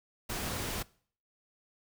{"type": "noise", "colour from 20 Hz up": "pink", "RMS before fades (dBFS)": -36, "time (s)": [0.29, 0.83], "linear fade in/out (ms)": 10, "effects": ["noise-tail reverb RT60 0.5 s tail -22 dB re dry"]}